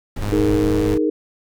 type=noise; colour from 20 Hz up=brown; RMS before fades=-26 dBFS; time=0.16-0.98 s; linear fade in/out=5 ms
type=tone; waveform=sawtooth; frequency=103.4 Hz; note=G#2; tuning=7 cents flat; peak=-19 dBFS; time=0.21-0.95 s; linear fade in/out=10 ms
type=chord; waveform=sine; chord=D# suspended fourth; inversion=none; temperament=just; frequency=311.1 / 414.8 / 466.7 Hz; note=D#4 / G#4 / A#4; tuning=0 / -2 / +2 cents; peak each=-18 / -22 / -22 dBFS; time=0.32-1.1 s; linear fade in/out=5 ms
effects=none